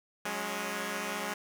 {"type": "chord", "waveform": "5% pulse", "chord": "F# suspended second", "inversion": "none", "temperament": "equal with one note detuned", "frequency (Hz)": [182.45, 207.7, 277.2], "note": ["F#3", "G#3", "C#4"], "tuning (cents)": [-24, 0, 0], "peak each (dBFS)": [-28, -24, -29], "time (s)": [0.25, 1.34], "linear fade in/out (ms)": 5, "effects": []}